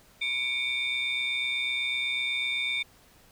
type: tone cluster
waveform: sine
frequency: 2248 / 2376 / 3612 Hz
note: C#7 / D7 / A7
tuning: +24 / +20 / +45 cents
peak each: -30 dBFS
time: 0.21-2.83 s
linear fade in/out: 10 ms
effects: tanh soft clip ceiling -21 dBFS + pink hiss -58 dBFS RMS until 3.31 s

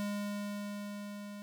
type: tone with level ramp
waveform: square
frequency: 204.7 Hz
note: G#3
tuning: 25 cents flat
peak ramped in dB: -34 to -44 dBFS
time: 0-1.42 s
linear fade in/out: 0 ms
effects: none

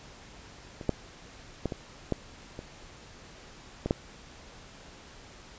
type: clicks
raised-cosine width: 2 ms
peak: -26 / -11 / -15 / -20 / -13 / -25 / -16 / -10 dBFS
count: 8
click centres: 0.812 / 0.893 / 1.657 / 1.722 / 2.123 / 2.591 / 3.86 / 3.909 s
effects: pink hiss -50 dBFS RMS until 5.58 s + resampled to 16000 Hz

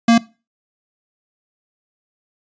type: tone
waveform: square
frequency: 231.5 Hz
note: A#3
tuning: 12 cents flat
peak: -9 dBFS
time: 0.08-0.18 s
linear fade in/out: 5 ms
effects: noise-tail reverb RT60 0.3 s tail -20 dB re dry + resampled to 16000 Hz

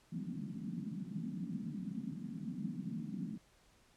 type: band-pass noise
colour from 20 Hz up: pink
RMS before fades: -42 dBFS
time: 0.12-3.38 s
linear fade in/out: 5 ms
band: 160 to 260 Hz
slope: 48 dB/octave
effects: pink hiss -68 dBFS RMS until 3.96 s + low-pass 10000 Hz 12 dB/octave

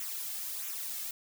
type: noise with flanger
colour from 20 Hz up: blue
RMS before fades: -38 dBFS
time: 0-1.11 s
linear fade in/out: 2 ms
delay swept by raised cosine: 0.21 to 2.11 ms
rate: 1.5 Hz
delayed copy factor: -0.6
effects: none

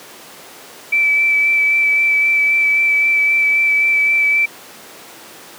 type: tone with vibrato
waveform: sine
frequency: 2316 Hz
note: D7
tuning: 25 cents flat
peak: -11 dBFS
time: 0.92-4.46 s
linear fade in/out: 10 ms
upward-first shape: sine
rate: 3.8 Hz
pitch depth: 15 cents each way
effects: pink hiss -37 dBFS RMS until 5.58 s + high-pass 300 Hz 12 dB/octave

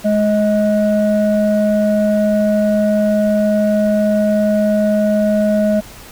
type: tone pair together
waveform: sine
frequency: 210 / 630 Hz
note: G#3 / D#5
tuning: +19 / +21 cents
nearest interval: octave + perfect fifth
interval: 1902 cents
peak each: -12 dBFS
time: 0.04-5.81 s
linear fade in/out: 20 ms
effects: tanh soft clip ceiling -9 dBFS + pink hiss -37 dBFS RMS until 6.11 s

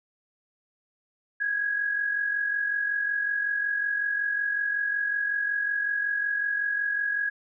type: tone pair together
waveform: sine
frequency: 1615.8 / 1661.2 Hz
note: G#6 / G#6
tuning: -48 / 0 cents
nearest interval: unison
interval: 48 cents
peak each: -33 / -25 dBFS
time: 1.4-7.3 s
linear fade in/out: 10 ms
effects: none

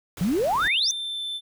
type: noise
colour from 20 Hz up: pink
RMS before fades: -38 dBFS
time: 0.17-0.68 s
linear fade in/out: 2 ms
type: exponential sweep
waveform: sine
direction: up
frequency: 161.5 to 6272 Hz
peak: -20 dBFS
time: 0.21-0.91 s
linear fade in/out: 0 ms
type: tone with pitch glide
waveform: triangle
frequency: 3600 to 3536 Hz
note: A7 to A7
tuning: +39 to +8 cents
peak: -27 dBFS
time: 0.59-1.41 s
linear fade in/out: 50 ms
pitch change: -31 cents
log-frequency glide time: 0.74-1.22 s
effects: none

